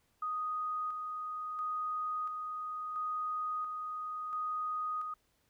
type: tone with tremolo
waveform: sine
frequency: 1244.5 Hz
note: D#6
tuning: in tune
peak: -33 dBFS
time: 0.22-5.14 s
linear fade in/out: 5 ms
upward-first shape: square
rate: 0.73 Hz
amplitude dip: 35%
effects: pink hiss -74 dBFS RMS until 5.49 s